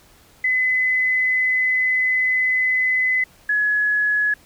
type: tone pair in turn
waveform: sine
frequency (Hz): 2021 / 1691.1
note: B6 / G#6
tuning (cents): +39 / +31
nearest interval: minor third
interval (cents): 308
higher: first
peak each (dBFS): -16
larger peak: neither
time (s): 0.44-3.24 / 3.49-4.34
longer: first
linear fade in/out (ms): 5
effects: pink hiss -52 dBFS RMS until 4.45 s